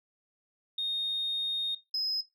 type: tone pair in turn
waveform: sine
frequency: 3699 / 5089 Hz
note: A#7 / D#8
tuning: -14 / +38 cents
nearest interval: tritone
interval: 552 cents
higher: second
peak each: -28 / -26 dBFS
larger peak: second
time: 0.78-1.75 / 1.94-2.21 s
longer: first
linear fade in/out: 5 ms
effects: noise-tail reverb RT60 0.2 s tail -17 dB re dry + tanh soft clip ceiling -25 dBFS